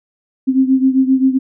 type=beating tone pair; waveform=sine; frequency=261.6 / 269.2 Hz; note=C4 / C4; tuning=0 / +49 cents; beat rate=7.6 Hz; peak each=-11 / -15 dBFS; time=0.47-1.39 s; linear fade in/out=20 ms; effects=none